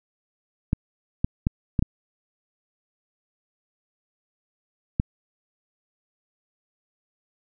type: clicks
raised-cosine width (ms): 5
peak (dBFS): -8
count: 6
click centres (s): 0.731 / 1.245 / 1.469 / 1.792 / 1.825 / 4.999
effects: none